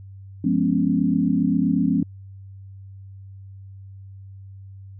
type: chord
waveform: sine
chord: C# dominant seventh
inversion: first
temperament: just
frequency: 173.24 / 207.9 / 249.5 / 277.2 Hz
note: E#3 / G#3 / B3 / C#4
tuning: -14 / +2 / +18 / 0 cents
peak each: -23 / -23 / -23 / -22 dBFS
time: 0.44-2.03 s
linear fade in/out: 5 ms
effects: added 97 Hz sine -38 dBFS peak until 4.99 s